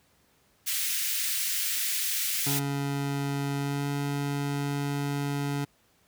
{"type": "high-pass noise", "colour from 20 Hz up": "white", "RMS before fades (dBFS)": -29, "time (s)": [0.66, 2.6], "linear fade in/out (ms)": 20, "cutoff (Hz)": 1800, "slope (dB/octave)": 24}
{"type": "tone with pitch glide", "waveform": "25% pulse", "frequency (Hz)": [140.6, 142.15], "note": ["C#3", "C#3"], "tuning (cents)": [25, 44], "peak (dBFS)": -24, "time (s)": [2.46, 5.65], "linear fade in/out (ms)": 10, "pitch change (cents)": 19, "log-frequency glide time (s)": [3.58, 3.88]}
{"effects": ["pink hiss -65 dBFS RMS until 6.07 s", "high-pass 60 Hz 12 dB/octave"]}